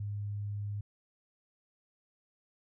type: tone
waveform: sine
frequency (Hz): 102.6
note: G#2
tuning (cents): -21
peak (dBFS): -34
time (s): 0-0.81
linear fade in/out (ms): 5
effects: none